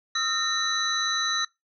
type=tone cluster; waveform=sine; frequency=1262 / 1361 / 1831 / 3948 / 6120 Hz; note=D#6 / F6 / A#6 / B7 / G8; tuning=+24 / -45 / -32 / -1 / -42 cents; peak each=-32 / -33 / -30 / -26 / -33 dBFS; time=0.15-1.45 s; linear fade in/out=5 ms; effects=noise-tail reverb RT60 0.2 s tail -24 dB re dry